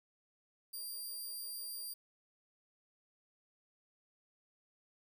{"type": "tone", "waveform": "5% pulse", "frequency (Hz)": 4758, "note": "D8", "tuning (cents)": 22, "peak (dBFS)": -35, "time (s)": [0.73, 1.94], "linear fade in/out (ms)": 10, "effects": []}